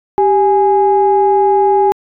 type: tone pair together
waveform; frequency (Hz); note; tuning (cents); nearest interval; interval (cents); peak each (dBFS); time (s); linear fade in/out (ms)
sine; 392 / 830.6; G4 / G#5; 0 / 0; octave + minor second; 1300; -10; 0.18-1.92; 0
effects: tanh soft clip ceiling 0 dBFS